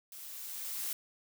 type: noise with level ramp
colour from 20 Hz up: blue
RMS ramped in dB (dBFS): -48 to -36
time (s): 0.12-0.93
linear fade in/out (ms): 2
effects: none